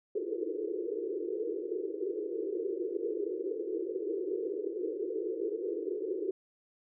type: band-pass noise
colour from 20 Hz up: white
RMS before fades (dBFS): -35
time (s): 0.15-6.31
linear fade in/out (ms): 5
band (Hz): 330 to 470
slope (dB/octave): 96
effects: none